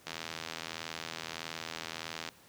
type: click train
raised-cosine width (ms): 0.2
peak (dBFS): -20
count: 182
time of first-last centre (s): 0.07-2.288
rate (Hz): 81.6
effects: pink hiss -59 dBFS RMS until 2.48 s + high-pass 100 Hz 12 dB/octave